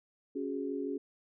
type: chord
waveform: sine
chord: C# suspended fourth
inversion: none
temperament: just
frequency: 277.2 / 369.6 / 415.8 Hz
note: C#4 / F#4 / G#4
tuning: 0 / -2 / +2 cents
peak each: -36 / -39 / -38 dBFS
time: 0.35-0.98 s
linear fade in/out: 10 ms
effects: none